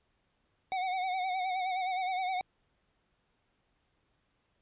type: tone with vibrato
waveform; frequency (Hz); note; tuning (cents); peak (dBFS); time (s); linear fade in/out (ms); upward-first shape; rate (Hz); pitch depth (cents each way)
square; 744; F#5; +9; -31; 0.72-2.41; 0; sine; 9.6; 55
effects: pink hiss -75 dBFS RMS until 4.61 s + resampled to 8000 Hz